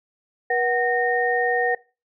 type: tone cluster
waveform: sine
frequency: 481.8 / 745 / 1843 Hz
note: B4 / F#5 / A#6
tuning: -43 / +12 / -20 cents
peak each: -23 dBFS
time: 0.5-1.75 s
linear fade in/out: 5 ms
effects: noise-tail reverb RT60 0.3 s tail -21 dB re dry